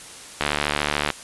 click train, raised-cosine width 0.3 ms, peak -4 dBFS, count 52, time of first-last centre 0.41-1.103 s, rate 73.6 Hz, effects white hiss -40 dBFS RMS until 1.23 s + resampled to 24000 Hz

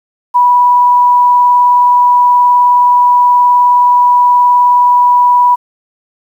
sine tone with vibrato, 980 Hz, B5, 14 cents flat, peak -4 dBFS, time 0.34-5.56 s, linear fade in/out 20 ms, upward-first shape triangle, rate 19 Hz, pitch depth 9 cents each way, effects 7-bit

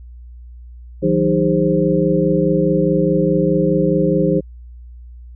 sine tone cluster, 159.9 / 184.7 / 308.8 / 403 / 525 Hz, D#3 / F#3 / D#4 / G4 / C5, +48 / -3 / -13 / +48 / +6 cents, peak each -19 dBFS, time 1.02-4.41 s, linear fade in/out 20 ms, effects added 60 Hz sine -34 dBFS peak until 5.35 s

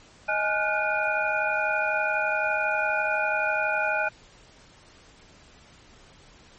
sine tone cluster, 624 / 837 / 1428 / 1500 / 2440 Hz, D#5 / G#5 / F6 / F#6 / D#7, +5 / +13 / +38 / +23 / -34 cents, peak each -29 dBFS, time 0.28-4.09 s, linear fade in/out 10 ms, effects pink hiss -53 dBFS RMS until 6.58 s + MP3 32 kbps

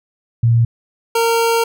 sine / 25% pulse tone pair in turn, 116.54 / 460.5 Hz, A#2 / A#4, 0 / -21 cents, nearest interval 2 octaves, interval 2379 cents, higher second, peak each -9 dBFS, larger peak neither, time 0.43-0.65 / 1.15-1.64 s, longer second, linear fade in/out 5 ms, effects none

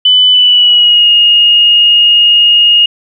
sine tone with pitch glide, 3000 to 2858 Hz, F#7 to F7, +23 to +39 cents, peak -3 dBFS, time 0.05-2.86 s, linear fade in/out 5 ms, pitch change -84 cents, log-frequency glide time 0.32-1.1 s, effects none

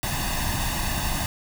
pink noise with comb filter, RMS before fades -26 dBFS, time 0.03-1.26 s, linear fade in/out 0 ms, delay 1.1 ms, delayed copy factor +0.75, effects none

